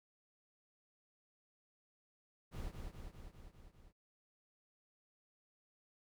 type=noise with echo; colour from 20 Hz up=brown; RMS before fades=-44 dBFS; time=2.51-2.73 s; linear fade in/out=50 ms; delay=200 ms; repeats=6; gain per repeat=-3 dB; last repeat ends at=3.93 s; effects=none